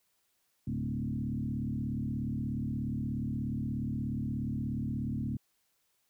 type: tone with frequency modulation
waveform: sine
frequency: 174.61 Hz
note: F3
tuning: in tune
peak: -31 dBFS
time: 0.67-5.37 s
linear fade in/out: 5 ms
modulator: 36.8 Hz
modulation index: 2.5
effects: white hiss -75 dBFS RMS until 6.09 s